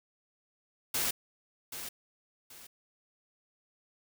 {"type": "noise with echo", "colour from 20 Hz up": "white", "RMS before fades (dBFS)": -31, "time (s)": [0.94, 1.11], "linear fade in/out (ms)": 5, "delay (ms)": 780, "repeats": 2, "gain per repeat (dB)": -10, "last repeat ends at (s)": 2.67, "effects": []}